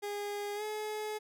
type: tone with pitch glide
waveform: 30% pulse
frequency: 409.7 to 426.6 Hz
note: G#4 to G#4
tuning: -24 to +46 cents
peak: -33 dBFS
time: 0.02-1.19 s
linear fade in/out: 20 ms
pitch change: +70 cents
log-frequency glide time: 0.55-0.63 s
effects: none